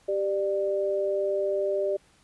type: tone pair together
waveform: sine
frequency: 392 / 594.5 Hz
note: G4 / D5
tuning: 0 / +21 cents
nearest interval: perfect fifth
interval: 721 cents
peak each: -27 / -26 dBFS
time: 0.08-1.97 s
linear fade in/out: 10 ms
effects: pink hiss -61 dBFS RMS until 2.23 s + resampled to 24000 Hz